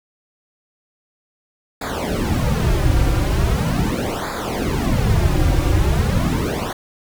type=noise with flanger; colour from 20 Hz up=brown; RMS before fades=-18 dBFS; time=1.81-6.73 s; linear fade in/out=5 ms; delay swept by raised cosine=0.34 to 4.74 ms; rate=0.4 Hz; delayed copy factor=-0.95; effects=none